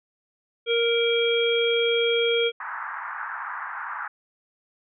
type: harmonic tone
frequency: 466.5 Hz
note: A#4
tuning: 1 cent sharp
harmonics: 1 / 3 / 5 / 7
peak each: -21 / -33 / -28 / -26 dBFS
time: 0.66-2.52 s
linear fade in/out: 50 ms
type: band-pass noise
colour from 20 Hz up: white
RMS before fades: -33 dBFS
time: 2.6-4.08 s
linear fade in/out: 5 ms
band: 870 to 1700 Hz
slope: 48 dB/octave
effects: none